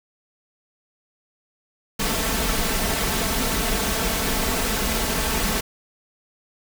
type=noise with comb filter; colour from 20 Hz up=pink; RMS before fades=-23 dBFS; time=1.99-5.61 s; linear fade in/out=10 ms; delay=4.5 ms; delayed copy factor=+0.6; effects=none